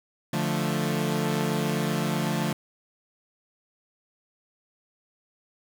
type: chord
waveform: sawtooth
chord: D minor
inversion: none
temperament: equal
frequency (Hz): 146.83 / 174.61 / 220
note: D3 / F3 / A3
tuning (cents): 0 / 0 / 0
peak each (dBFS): -25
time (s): 0.33-2.53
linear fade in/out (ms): 5
effects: 7-bit